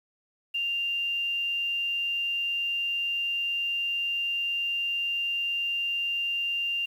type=tone with quantisation; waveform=sine; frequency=2789 Hz; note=F7; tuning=3 cents flat; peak=-26 dBFS; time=0.54-6.86 s; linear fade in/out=10 ms; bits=9; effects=none